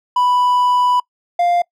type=tone pair in turn; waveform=triangle; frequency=989 / 699.3 Hz; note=B5 / F5; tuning=+2 / +2 cents; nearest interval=tritone; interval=600 cents; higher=first; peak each=-10 dBFS; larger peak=neither; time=0.16-1 / 1.39-1.62 s; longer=first; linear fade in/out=5 ms; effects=noise-tail reverb RT60 0.1 s tail -24 dB re dry